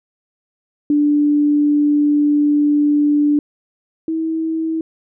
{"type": "tone pair in turn", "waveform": "sine", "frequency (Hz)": [293.7, 322.2], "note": ["D4", "E4"], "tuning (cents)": [0, -39], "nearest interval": "major second", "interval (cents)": 161, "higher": "second", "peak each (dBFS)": [-11, -17], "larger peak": "first", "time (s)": [[0.9, 3.39], [4.08, 4.81]], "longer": "first", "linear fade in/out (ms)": 2, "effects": []}